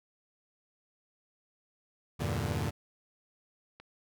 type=chord; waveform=sawtooth; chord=E half-diminished seventh; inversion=none; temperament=equal; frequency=82.41 / 98 / 116.54 / 146.83 Hz; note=E2 / G2 / Bb2 / D3; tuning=0 / 0 / 0 / 0 cents; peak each=-32 dBFS; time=2.19-2.71 s; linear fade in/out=20 ms
type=click; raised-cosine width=0.3 ms; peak=-33 dBFS; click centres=3.8 s
effects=none